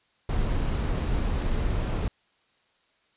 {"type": "noise", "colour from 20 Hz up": "brown", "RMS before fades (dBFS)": -26, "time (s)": [0.29, 2.08], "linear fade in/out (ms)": 2, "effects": ["white hiss -67 dBFS RMS until 3.16 s", "resampled to 8000 Hz"]}